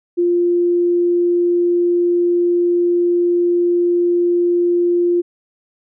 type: tone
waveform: sine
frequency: 349.2 Hz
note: F4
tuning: in tune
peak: -12 dBFS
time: 0.17-5.22 s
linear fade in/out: 20 ms
effects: none